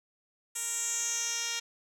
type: tone with band-pass filter sweep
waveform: 10% pulse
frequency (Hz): 466.2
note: A#4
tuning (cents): 0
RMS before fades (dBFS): -33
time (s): 0.55-1.6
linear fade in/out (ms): 10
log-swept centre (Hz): 8800 to 4800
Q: 3.8
effects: none